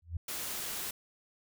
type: tone with exponential growth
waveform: sine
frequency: 83.7 Hz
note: E2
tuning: 27 cents sharp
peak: -29 dBFS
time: 0.02-0.17 s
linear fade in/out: 5 ms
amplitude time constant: 32 ms
type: noise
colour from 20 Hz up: white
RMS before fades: -38 dBFS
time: 0.28-0.91 s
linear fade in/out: 5 ms
effects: none